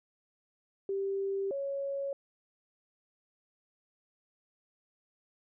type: tone pair in turn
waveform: sine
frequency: 392 / 554.4 Hz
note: G4 / C#5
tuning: 0 / 0 cents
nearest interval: tritone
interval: 600 cents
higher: second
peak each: -30 / -32 dBFS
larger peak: first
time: 0.89-1.51 / 1.51-2.13 s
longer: neither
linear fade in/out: 2 ms
effects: none